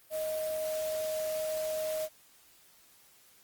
sine tone in noise, 625 Hz, D#5, 8 cents sharp, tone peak -31 dBFS, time 0.1-2.09 s, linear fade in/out 50 ms, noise white, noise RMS -43 dBFS, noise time 0.1-2.09 s, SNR +9 dB, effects white hiss -61 dBFS RMS until 3.43 s + Opus 32 kbps

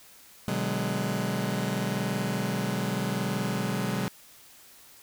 sawtooth chord, G# half-diminished seventh, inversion first, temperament just, 124.59 / 149.51 / 186.89 / 207.7 Hz, B2 / D3 / F#3 / G#3, +16 / +31 / +18 / 0 cents, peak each -29 / -31 / -27 / -28 dBFS, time 0.48-4.08 s, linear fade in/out 0 ms, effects white hiss -53 dBFS RMS until 5.02 s

